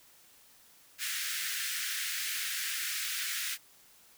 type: high-pass noise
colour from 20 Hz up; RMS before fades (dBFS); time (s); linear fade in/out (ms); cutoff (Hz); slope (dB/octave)
pink; -35; 0.98-3.58; 50; 1500; 48
effects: white hiss -60 dBFS RMS until 4.17 s